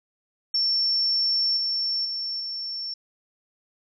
sine tone with level steps, 5430 Hz, F8, 50 cents flat, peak -20 / -23 / -27 / -29 dBFS, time 0.54-2.94 s, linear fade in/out 5 ms, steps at 1.57 / 2.05 / 2.4 s, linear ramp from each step 2 ms, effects none

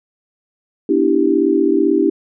sine chord, E minor seventh, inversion second, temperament equal, 246.9 / 293.7 / 329.6 / 392 Hz, B3 / D4 / E4 / G4, 0 / 0 / 0 / 0 cents, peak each -22 / -16 / -16 / -16 dBFS, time 0.89-2.1 s, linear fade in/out 5 ms, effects none

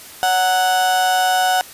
35% pulse tone with amplitude modulation, 740 Hz, F#5, in tune, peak -10 dBFS, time 0.23-1.61 s, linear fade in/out 0 ms, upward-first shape sine, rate 180 Hz, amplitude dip 50%, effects white hiss -38 dBFS RMS until 1.73 s + resampled to 32000 Hz

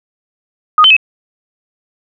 sine tone with pitch steps, 1242 / 3073 / 2575 Hz, D#6 / G7 / E7, -3 / -35 / -41 cents, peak -3 dBFS, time 0.78-0.966 s, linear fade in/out 2 ms, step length 62 ms, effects none

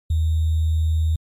sine tone with sample-and-hold, 79.7 Hz, D#2, 42 cents sharp, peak -16 dBFS, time 0.1-1.16 s, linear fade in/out 5 ms, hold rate 3675 Hz, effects MP3 64 kbps

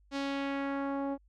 sawtooth tone with low-pass filter sweep, 277.2 Hz, C#4, in tune, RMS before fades -34 dBFS, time 0.11-1.18 s, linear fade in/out 50 ms, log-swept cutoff 5200 to 720 Hz, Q 1.3, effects added 50 Hz sine -61 dBFS peak until 1.28 s

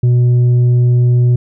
sine tone with tanh clipping, 122.4 Hz, B2, 15 cents flat, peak -8 dBFS, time 0.03-1.36 s, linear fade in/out 5 ms, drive 4 dB, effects none

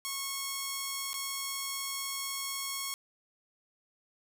5% pulse tone with dropouts, 1096 Hz, C#6, 20 cents flat, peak -22 dBFS, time 0.05-2.94 s, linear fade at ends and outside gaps 0 ms, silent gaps 1.132-1.141 s, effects none

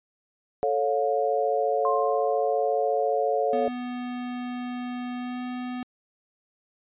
sine chord, A augmented, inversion none, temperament equal with one note detuned, 440 / 554.4 / 710.3 Hz, A4 / C#5 / E#5, 0 / 0 / +29 cents, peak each -26 dBFS, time 0.63-3.68 s, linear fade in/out 0 ms
sine tone with exponential decay, 1058 Hz, C6, 19 cents sharp, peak -23 dBFS, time 1.85-3.14 s, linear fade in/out 1 ms, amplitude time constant 280 ms
square tone with pitch glide, 246.9 to 249.2 Hz, B3 to B3, 0 to +16 cents, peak -31 dBFS, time 3.53-5.83 s, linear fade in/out 2 ms, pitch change +16 cents, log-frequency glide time 5.17-5.43 s
effects resampled to 8000 Hz

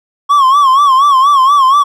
triangle tone with vibrato, 1099 Hz, C#6, 15 cents flat, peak -3 dBFS, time 0.29-1.84 s, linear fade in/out 20 ms, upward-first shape sine, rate 4.2 Hz, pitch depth 110 cents each way, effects none

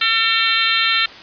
harmonic tone, 451.1 Hz, A4, 43 cents sharp, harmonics 3 / 4 / 5 / 6 / 7 / 8 / 9, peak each -22 / -22 / -22 / -22 / -22 / -22 / -22 dBFS, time 0.01-1.06 s, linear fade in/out 5 ms, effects white hiss -37 dBFS RMS until 1.22 s + resampled to 11025 Hz

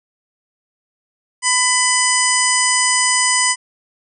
harmonic tone with a mistuned harmonic, 1000 Hz, B5, 21 cents sharp, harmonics 1 / 2 / 3 / 5 / 6 / 7 / 8 / 9, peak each -20 / -19 / -25 / -21 / -25 / -23 / -24 / -19 dBFS, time 1.42-3.56 s, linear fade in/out 50 ms, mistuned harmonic 6, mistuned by +18 cents, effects none

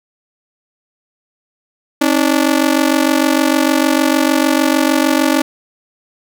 sawtooth ring-modulated tone, 290.8 Hz, D4, 17 cents flat, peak -4 dBFS, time 2.01-5.42 s, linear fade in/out 5 ms, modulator 23.3 Hz, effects none

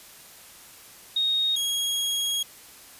sine / sawtooth tone pair in turn, 3729 / 3293 Hz, A#7 / G#7, 0 / -15 cents, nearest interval major second, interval 215 cents, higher first, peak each -21 dBFS, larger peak neither, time 1.16-1.56 / 1.56-2.43 s, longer second, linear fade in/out 5 ms, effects white hiss -48 dBFS RMS until 2.99 s + resampled to 32000 Hz

